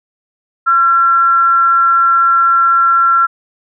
sine tone with frequency modulation, 1358 Hz, F6, 49 cents flat, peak -7 dBFS, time 0.66-3.27 s, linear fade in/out 20 ms, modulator 294 Hz, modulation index 0.24, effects none

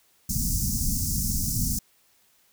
pink band-stop noise, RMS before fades -26 dBFS, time 0.29-1.79 s, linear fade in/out 5 ms, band 250 to 5300 Hz, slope 48 dB/octave, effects white hiss -63 dBFS RMS until 2.52 s

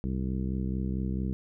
harmonic tone, 64.5 Hz, C2, 24 cents flat, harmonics 1 / 2 / 3 / 4 / 5 / 6 / 7, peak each -32 / -35 / -32 / -41 / -41 / -46 / -48 dBFS, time 0.04-1.33 s, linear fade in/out 0 ms, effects none

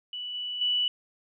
sine tone with level steps, 2960 Hz, F#7, in tune, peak -33 / -31 / -23 dBFS, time 0.13-0.88 s, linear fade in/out 2 ms, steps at 0.34 / 0.61 s, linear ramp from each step 5 ms, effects none

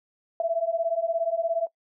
sine beating tone pair, 656 / 673 Hz, E5 / E5, -9 / +36 cents, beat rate 17 Hz, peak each -26 dBFS, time 0.4-1.67 s, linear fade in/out 2 ms, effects noise-tail reverb RT60 0.1 s tail -20 dB re dry

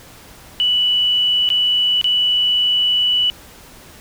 sine tone with dropouts, 2960 Hz, F#7, in tune, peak -13 dBFS, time 0.6-3.3 s, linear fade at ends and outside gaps 0 ms, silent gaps 1.49-1.502 / 2.013-2.043 s, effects pink hiss -42 dBFS RMS until 4 s

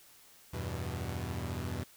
sawtooth chord, E minor, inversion none, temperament equal with one note detuned, 82.41 / 96.59 / 123.47 Hz, E2 / G2 / B2, 0 / -25 / 0 cents, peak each -35 / -36 / -36 dBFS, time 0.53-1.84 s, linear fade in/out 10 ms, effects white hiss -59 dBFS RMS until 1.96 s

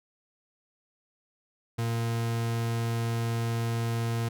40% pulse tone, 115.7 Hz, A#2, 13 cents flat, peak -26 dBFS, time 1.78-4.29 s, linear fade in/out 10 ms, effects none

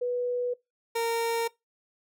sine / 30% pulse tone pair in turn, 490.9 / 461.6 Hz, B4 / A#4, -10 / -17 cents, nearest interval minor second, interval 107 cents, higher first, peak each -26 / -23 dBFS, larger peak second, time 0.01-0.54 / 0.95-1.48 s, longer neither, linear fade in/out 10 ms, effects noise-tail reverb RT60 0.2 s tail -22 dB re dry

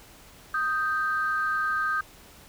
sine tone pair together, 1244.5 / 1568 Hz, D#6 / G6, 0 / 0 cents, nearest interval major third, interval 400 cents, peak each -26 dBFS, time 0.54-2.01 s, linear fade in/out 5 ms, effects tanh soft clip ceiling -16 dBFS + pink hiss -51 dBFS RMS until 2.48 s

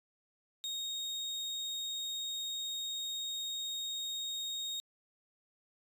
35% pulse tone, 3729 Hz, A#7, in tune, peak -34 dBFS, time 0.64-4.8 s, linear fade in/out 0 ms, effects resampled to 32000 Hz

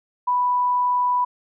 sine tone, 987.8 Hz, B5, in tune, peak -17 dBFS, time 0.27-1.25 s, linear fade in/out 10 ms, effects none

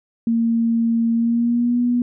sine tone with pitch glide, 230 to 243 Hz, A#3 to B3, -23 to -28 cents, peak -15 dBFS, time 0.27-2.02 s, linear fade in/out 2 ms, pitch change +95 cents, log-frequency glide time 1.13-1.8 s, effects none

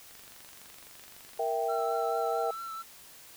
click train, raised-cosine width 0.2 ms, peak -34 dBFS, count 31, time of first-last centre 0.11-1.376 s, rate 23.7 Hz
sine chord, E diminished, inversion second, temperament equal, 466.2 / 659.3 / 784 Hz, Bb4 / E5 / G5, 0 / 0 / 0 cents, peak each -32 dBFS, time 1.39-2.51 s, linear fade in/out 5 ms
triangle tone with vibrato, 1337 Hz, E6, 24 cents sharp, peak -35 dBFS, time 1.68-2.83 s, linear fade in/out 20 ms, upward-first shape triangle, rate 4.5 Hz, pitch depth 33 cents each way
effects white hiss -52 dBFS RMS until 3.36 s

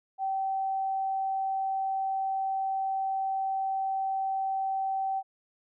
sine tone, 772 Hz, G5, 27 cents flat, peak -27 dBFS, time 0.18-5.23 s, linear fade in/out 50 ms, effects none

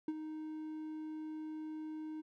triangle tone with ADSR envelope, 311.1 Hz, D#4, in tune, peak -30 dBFS, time 0.08-2.22 s, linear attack 3 ms, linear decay 42 ms, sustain -9 dB, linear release 21 ms, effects none

